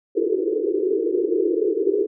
white band-pass noise, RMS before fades -21 dBFS, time 0.15-2.07 s, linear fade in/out 20 ms, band 320 to 460 Hz, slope 96 dB/octave, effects none

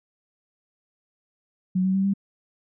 sine tone with pitch steps, 185 / 189 / 193.08 / 197.25 Hz, F#3 / F#3 / G3 / G3, 0 / +37 / -26 / +11 cents, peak -19 dBFS, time 1.75-2.138 s, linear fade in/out 10 ms, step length 97 ms, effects none

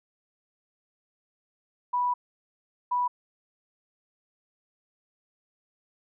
sine tone bursts at uneven times, 983 Hz, B5, 8 cents flat, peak -23 dBFS, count 2, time 1.93-2.14 / 2.91-3.08 s, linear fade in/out 10 ms, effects none

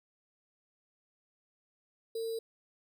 sine tone with sample-and-hold, 453.6 Hz, A#4, 47 cents flat, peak -33 dBFS, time 2.15-2.39 s, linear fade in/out 5 ms, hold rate 4410 Hz, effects none

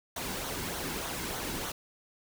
pink noise with flanger, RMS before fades -36 dBFS, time 0.16-1.72 s, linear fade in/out 5 ms, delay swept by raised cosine 0.39 to 1.69 ms, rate 3.3 Hz, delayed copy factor -0.5, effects none

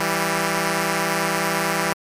5% pulse tone pair together, 164.81 / 195.99 Hz, E3 / G3, 0 / 0 cents, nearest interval minor third, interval 300 cents, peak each -11 dBFS, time 0-1.93 s, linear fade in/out 2 ms, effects MP3 64 kbps

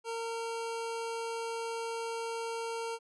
25% pulse tone, 458.6 Hz, A#4, 28 cents flat, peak -31 dBFS, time 0.04-2.99 s, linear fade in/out 50 ms, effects resampled to 24000 Hz

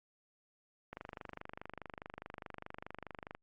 click train, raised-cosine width 0.5 ms, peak -29 dBFS, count 61, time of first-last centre 0.93-3.349 s, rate 24.8 Hz, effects Opus 48 kbps

